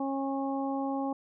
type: harmonic tone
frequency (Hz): 272.8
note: C#4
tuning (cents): -28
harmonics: 1 / 2 / 3 / 4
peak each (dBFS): -31 / -37 / -35 / -42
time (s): 0-1.13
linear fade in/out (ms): 5
effects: none